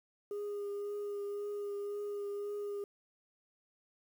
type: tone with vibrato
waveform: sine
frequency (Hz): 408.5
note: G#4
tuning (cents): -29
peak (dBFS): -34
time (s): 0.31-2.84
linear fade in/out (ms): 2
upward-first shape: triangle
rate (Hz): 1.9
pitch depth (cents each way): 19
effects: tanh soft clip ceiling -35 dBFS + 10-bit